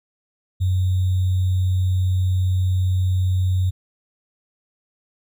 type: tone with sample-and-hold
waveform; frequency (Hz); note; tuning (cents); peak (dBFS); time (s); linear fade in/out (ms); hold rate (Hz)
sine; 92.5; F#2; 0; -16; 0.6-3.71; 20; 3675
effects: none